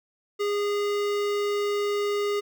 square tone with notch filter, 410.1 Hz, G#4, 22 cents flat, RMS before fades -26 dBFS, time 0.39-2.41 s, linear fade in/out 20 ms, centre 11000 Hz, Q 0.68, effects none

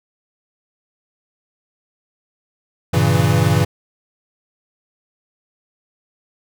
square chord, G diminished seventh, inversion none, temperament equal, 98 / 116.54 / 138.59 / 164.81 Hz, G2 / Bb2 / Db3 / Fb3, 0 / 0 / 0 / 0 cents, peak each -19 dBFS, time 2.93-3.65 s, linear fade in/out 10 ms, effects none

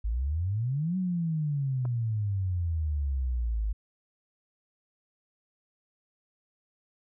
sine exponential two-way sweep, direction up then down, 51 to 189.2 to 51 Hz, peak -26 dBFS, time 0.04-3.73 s, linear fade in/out 10 ms, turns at 0.97 s
clicks, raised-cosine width 1 ms, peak -30 dBFS, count 2, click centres 1.852 / 1.855 s
effects none

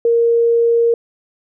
sine tone, 466.2 Hz, A#4, in tune, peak -10 dBFS, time 0.05-0.94 s, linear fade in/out 2 ms, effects none

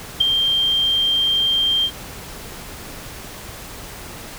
sine tone with ADSR envelope, 3175 Hz, G7, 21 cents sharp, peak -8 dBFS, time 0.2-1.91 s, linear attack 12 ms, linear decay 7 ms, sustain -7 dB, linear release 66 ms, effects pink hiss -35 dBFS RMS until 4.38 s

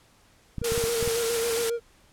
clicks, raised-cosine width 5 ms, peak -19 dBFS, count 7, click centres 0.583 / 0.617 / 0.721 / 0.778 / 0.84 / 1.027 / 1.076 s
triangle tone with vibrato, 463.4 Hz, A#4, 10 cents flat, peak -23 dBFS, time 0.61-1.8 s, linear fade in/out 50 ms, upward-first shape square, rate 7.3 Hz, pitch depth 28 cents each way
white noise, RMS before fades -29 dBFS, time 0.64-1.7 s, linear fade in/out 5 ms
effects pink hiss -59 dBFS RMS until 2.12 s + low-pass 11000 Hz 12 dB/octave

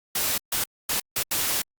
white noise bursts at uneven times, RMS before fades -25 dBFS, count 5, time 0.15-0.38 / 0.52-0.64 / 0.89-1 / 1.16-1.23 / 1.31-1.62 s, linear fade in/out 5 ms, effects Opus 48 kbps

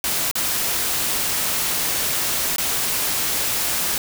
white noise with dropouts, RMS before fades -22 dBFS, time 0.04-3.98 s, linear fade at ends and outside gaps 1 ms, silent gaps 0.313-0.354 / 2.561-2.582 s, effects none

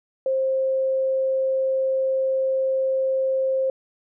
sine tone, 529 Hz, C5, 19 cents sharp, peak -19 dBFS, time 0.26-3.7 s, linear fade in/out 2 ms, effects none

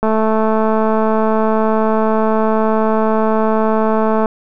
click train, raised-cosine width 1 ms, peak -3 dBFS, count 927, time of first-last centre 0.03-4.258 s, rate 219 Hz, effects none

